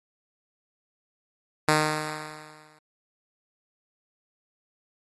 5% pulse tone with exponential decay, 153.6 Hz, D#3, 22 cents flat, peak -6 dBFS, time 1.68-2.79 s, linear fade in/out 5 ms, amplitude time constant 240 ms, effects AAC 32 kbps

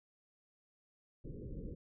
pink low-pass noise, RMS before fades -45 dBFS, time 1.24-1.75 s, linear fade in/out 10 ms, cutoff 520 Hz, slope 96 dB/octave, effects none

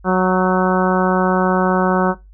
harmonic tone with a mistuned harmonic, 184.8 Hz, F#3, 2 cents flat, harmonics 1 / 2 / 3 / 4 / 5 / 6 / 7 / 8, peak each -16 / -19 / -21 / -22 / -23 / -24 / -24 / -25 dBFS, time 0.04-2.15 s, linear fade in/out 50 ms, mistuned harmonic 8, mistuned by +28 cents, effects noise-tail reverb RT60 0.2 s tail -19 dB re dry + added 49 Hz sine -40 dBFS peak until 2.33 s

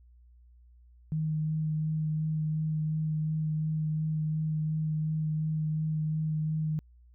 sine tone with vibrato, 155.56 Hz, D#3, in tune, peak -27 dBFS, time 1.12-6.79 s, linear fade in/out 0 ms, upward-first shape sine, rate 2.8 Hz, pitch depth 12 cents each way, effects added 60 Hz sine -54 dBFS peak until 7.14 s

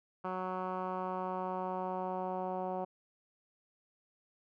10% pulse tone with low-pass filter sweep, 185 Hz, F#3, in tune, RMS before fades -37 dBFS, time 0.24-2.85 s, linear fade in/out 10 ms, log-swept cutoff 1300 to 760 Hz, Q 2.1, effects none

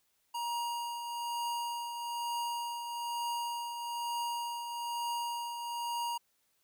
square tone with tremolo, 946 Hz, A#5, 25 cents sharp, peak -33 dBFS, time 0.34-6.18 s, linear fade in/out 10 ms, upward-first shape triangle, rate 1.1 Hz, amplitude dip 50%, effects white hiss -75 dBFS RMS until 6.63 s

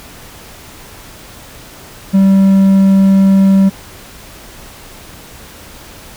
triangle tone, 193.9 Hz, G3, 19 cents flat, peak -3 dBFS, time 2.13-3.7 s, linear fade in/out 20 ms, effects pink hiss -35 dBFS RMS until 6.16 s

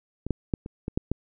clicks, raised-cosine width 3 ms, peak -19 / -11 / -11 / -23 / -17 / -11 / -12 dBFS, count 7, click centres 0.266 / 0.307 / 0.538 / 0.661 / 0.881 / 0.975 / 1.116 s, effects none

